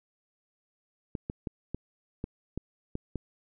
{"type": "clicks", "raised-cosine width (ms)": 3, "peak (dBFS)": -20, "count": 8, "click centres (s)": [1.152, 1.299, 1.472, 1.746, 2.241, 2.576, 2.954, 3.157], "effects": []}